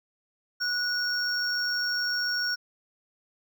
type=tone pair together; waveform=triangle; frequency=1464 / 5527 Hz; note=F#6 / F8; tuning=-19 / -19 cents; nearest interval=octave + major seventh; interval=2300 cents; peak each=-27 / -27 dBFS; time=0.6-2.56 s; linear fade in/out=20 ms; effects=none